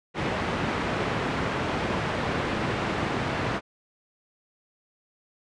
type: band-pass noise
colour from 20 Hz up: pink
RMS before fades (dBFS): -28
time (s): 0.14-3.61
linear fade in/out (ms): 50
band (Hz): 100 to 2300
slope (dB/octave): 12
effects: resampled to 22050 Hz